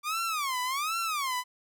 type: tone with vibrato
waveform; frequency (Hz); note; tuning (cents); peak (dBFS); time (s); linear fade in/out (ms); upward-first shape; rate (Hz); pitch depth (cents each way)
sawtooth; 1163; D6; -17; -25; 0.03-1.44; 50; sine; 1.3; 270
effects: none